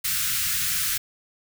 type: band-stop noise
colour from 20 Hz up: white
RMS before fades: -25 dBFS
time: 0.04-0.98 s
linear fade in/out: 10 ms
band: 180 to 1300 Hz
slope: 48 dB/octave
effects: none